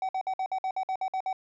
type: tone bursts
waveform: triangle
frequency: 758 Hz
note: F#5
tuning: 42 cents sharp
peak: -25 dBFS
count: 11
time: 0.02-1.329 s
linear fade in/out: 2 ms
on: 69 ms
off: 55 ms
effects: resampled to 16000 Hz